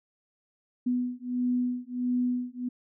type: beating tone pair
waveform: sine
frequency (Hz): 246.9 / 248.4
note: B3 / B3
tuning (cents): 0 / +10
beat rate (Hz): 1.5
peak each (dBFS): -29 / -29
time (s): 0.86-2.69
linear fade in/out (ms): 10
effects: none